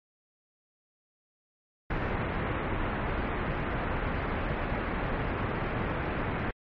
pink low-pass noise, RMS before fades -31 dBFS, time 1.9-6.51 s, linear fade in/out 5 ms, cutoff 2200 Hz, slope 24 dB/octave, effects MP3 32 kbps

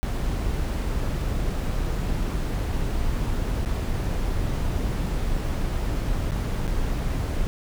brown noise with dropouts, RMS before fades -25 dBFS, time 0.03-7.47 s, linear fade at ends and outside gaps 0 ms, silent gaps 3.649-3.659 / 6.31-6.318 / 6.67-6.678 s, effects none

